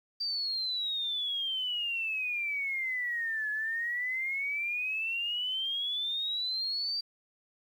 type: exponential two-way sweep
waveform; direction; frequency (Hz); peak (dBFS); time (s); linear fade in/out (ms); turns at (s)
sine; down then up; 4694 to 1700 to 4694; -30; 0.2-7.01; 10; 3.5
effects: 10-bit